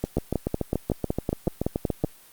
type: two click trains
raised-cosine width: 2 ms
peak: -11 / -10 dBFS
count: 15 / 11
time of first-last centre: 0.04-2.046 / 0.17-2.039 s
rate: 6.98 / 5.35 Hz
effects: white hiss -52 dBFS RMS until 2.32 s + Opus 48 kbps